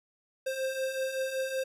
square beating tone pair, 523.3 / 528.6 Hz, C5 / C5, 0 / +18 cents, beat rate 5.3 Hz, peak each -38 / -32 dBFS, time 0.46-1.64 s, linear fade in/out 10 ms, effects resampled to 32000 Hz

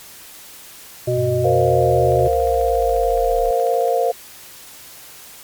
harmonic tone, 123.47 Hz, B2, in tune, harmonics 1 / 3 / 5, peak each -20 / -20 / -20 dBFS, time 1.07-2.28 s, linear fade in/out 10 ms
sine linear sweep, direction down, 102.6 to 34.65 Hz, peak -25 dBFS, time 1.17-3.51 s, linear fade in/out 0 ms
sine chord, Bb suspended second, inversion none, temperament equal, 466.2 / 523.3 / 698.5 Hz, Bb4 / C5 / F5, 0 / 0 / 0 cents, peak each -19 dBFS, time 1.44-4.12 s, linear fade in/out 10 ms
click train, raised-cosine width 0.3 ms, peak -25 dBFS, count 26, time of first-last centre 2.12-3.881 s, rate 14.2 Hz
effects white hiss -40 dBFS RMS until 5.43 s + MP3 96 kbps

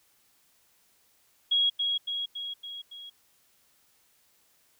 sine tone with echo, 3307 Hz, G#7, 8 cents flat, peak -21 dBFS, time 1.51-1.7 s, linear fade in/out 10 ms, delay 280 ms, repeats 5, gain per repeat -4 dB, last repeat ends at 3.1 s, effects white hiss -66 dBFS RMS until 4.79 s

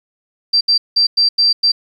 sine tone bursts at uneven times, 4699 Hz, D8, in tune, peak -9 dBFS, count 6, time 0.53-0.61 / 0.68-0.78 / 0.96-1.07 / 1.17-1.29 / 1.38-1.53 / 1.63-1.72 s, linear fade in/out 10 ms, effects 8-bit

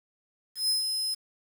sawtooth tone with ADSR envelope, 5100 Hz, D#8, 42 cents sharp, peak -20 dBFS, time 0.55-1.15 s, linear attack 140 ms, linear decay 130 ms, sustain -5 dB, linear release 16 ms, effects 8-bit

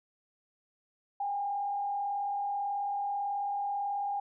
sine tone with frequency modulation, 807 Hz, G#5, 50 cents flat, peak -30 dBFS, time 1.2-4.2 s, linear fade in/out 5 ms, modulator 38.3 Hz, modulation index 0.46, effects none

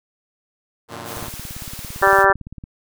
5% pulse chord, Gb augmented, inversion none, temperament equal with one note detuned, 92.5 / 116.54 / 149.83 Hz, Gb2 / Bb2 / D3, 0 / 0 / +35 cents, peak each -25 / -23 / -26 dBFS, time 0.88-1.31 s, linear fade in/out 50 ms
white high-pass noise, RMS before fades -35 dBFS, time 1.04-2.26 s, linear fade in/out 50 ms, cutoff 220 Hz, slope 48 dB/octave
click train, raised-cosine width 5 ms, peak -22 dBFS, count 27, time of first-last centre 1.17-2.639 s, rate 17.7 Hz
harmonic tone, 195.1 Hz, G3, 8 cents flat, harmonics 2 / 3 / 4 / 5 / 6 / 7 / 8 / 9, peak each -19 / -19 / -19 / -19 / -19 / -19 / -19 / -19 dBFS, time 2.02-2.33 s, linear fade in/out 10 ms
effects none

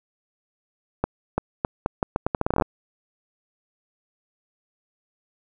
accelerating click train, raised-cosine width 1 ms, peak -7 dBFS, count 17, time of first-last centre 1.04-2.622 s, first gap 340 ms, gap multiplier 0.79, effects none

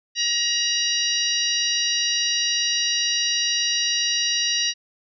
harmonic tone with a mistuned harmonic, 947 Hz, A#5, 27 cents sharp, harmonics 2 / 3 / 4 / 5 / 6, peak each -30 / -25 / -26 / -27 / -25 dBFS, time 0.15-4.74 s, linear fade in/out 50 ms, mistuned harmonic 4, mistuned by +25 cents, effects none

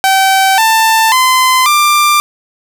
sawtooth tone with pitch steps, 770 / 889.6 / 1027.8 / 1187.5 Hz, G5 / A5 / C6 / D6, -31 / +19 / -31 / +19 cents, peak -3 dBFS, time 0.04-2.2 s, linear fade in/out 0 ms, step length 540 ms, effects none

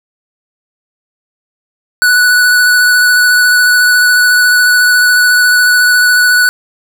square tone with vibrato, 1480 Hz, F#6, in tune, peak -6 dBFS, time 2.02-6.49 s, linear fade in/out 0 ms, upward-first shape triangle, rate 14 Hz, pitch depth 17 cents each way, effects none

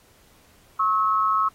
sine tone pair together, 1091 / 1291.6 Hz, C#6 / E6, -28 / -36 cents, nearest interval minor third, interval 292 cents, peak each -21 dBFS, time 0.79-1.49 s, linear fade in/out 10 ms, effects pink hiss -57 dBFS RMS until 1.54 s + AAC 48 kbps

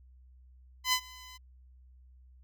10% pulse tone with ADSR envelope, 1013 Hz, B5, 44 cents sharp, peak -15 dBFS, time 0.84-1.38 s, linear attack 87 ms, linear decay 73 ms, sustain -24 dB, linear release 19 ms, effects added 63 Hz sine -54 dBFS peak until 2.43 s

